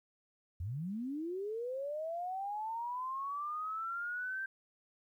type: linear sweep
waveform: sine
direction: up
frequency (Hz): 77.78 to 1578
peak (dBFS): -36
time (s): 0.6-4.46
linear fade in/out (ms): 5
effects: 12-bit